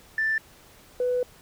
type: tone pair in turn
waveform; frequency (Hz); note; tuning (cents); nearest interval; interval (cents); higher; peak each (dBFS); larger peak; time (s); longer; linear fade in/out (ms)
sine; 1769 / 496.4; A6 / B4; +9 / +9; octave + minor seventh; 2200; first; -21; neither; 0.18-0.38 / 1-1.23; second; 2
effects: tanh soft clip ceiling -17 dBFS + pink hiss -53 dBFS RMS until 1.41 s